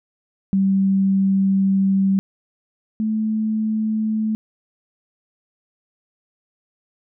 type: tone pair in turn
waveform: sine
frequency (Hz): 193.8 / 217.5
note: G3 / A3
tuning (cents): -20 / -20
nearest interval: major second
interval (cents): 200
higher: second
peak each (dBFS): -14 / -18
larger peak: first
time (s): 0.53-2.19 / 3-4.35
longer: first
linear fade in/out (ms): 0
effects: none